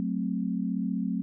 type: chord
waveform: sine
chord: F# diminished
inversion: none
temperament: equal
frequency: 185 / 220 / 261.6 Hz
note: F#3 / A3 / C4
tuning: 0 / 0 / 0 cents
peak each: -30 / -31 / -32 dBFS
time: 0-1.22 s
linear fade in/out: 0 ms
effects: none